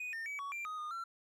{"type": "tone with pitch steps", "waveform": "triangle", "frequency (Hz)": [2484, 1815, 2280, 1123, 2368, 1250, 1223, 1356], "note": ["D#7", "A#6", "C#7", "C#6", "D7", "D#6", "D#6", "E6"], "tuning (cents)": [-3, -47, 48, 22, 14, 8, -30, 49], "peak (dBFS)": -37, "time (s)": [0, 1.04], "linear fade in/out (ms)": 5, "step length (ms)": 130, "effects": []}